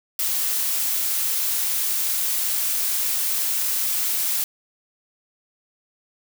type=noise; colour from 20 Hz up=blue; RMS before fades=-23 dBFS; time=0.19-4.44 s; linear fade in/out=2 ms; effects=none